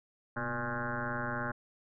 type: tone with frequency modulation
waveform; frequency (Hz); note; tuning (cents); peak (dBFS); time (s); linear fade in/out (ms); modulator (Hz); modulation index
sine; 830.6; G#5; 0; -32; 0.36-1.52; 10; 117; 6.9
effects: none